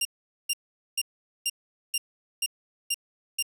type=tone bursts; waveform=15% pulse; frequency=2794 Hz; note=F7; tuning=in tune; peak=-17 dBFS; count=8; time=0.01-3.426 s; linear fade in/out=5 ms; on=42 ms; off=440 ms; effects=none